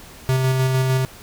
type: tone with tremolo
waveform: square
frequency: 130.7 Hz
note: C3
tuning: 1 cent flat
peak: -16 dBFS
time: 0.29-1.05 s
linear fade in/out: 0 ms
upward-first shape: square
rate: 6.6 Hz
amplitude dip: 25%
effects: pink hiss -42 dBFS RMS until 1.22 s